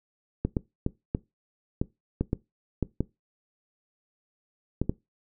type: clicks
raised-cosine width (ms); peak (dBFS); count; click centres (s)
3; -12; 11; 0.45 / 0.568 / 0.864 / 1.149 / 1.815 / 2.21 / 2.331 / 2.827 / 3.006 / 4.816 / 4.895
effects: noise-tail reverb RT60 0.2 s tail -20 dB re dry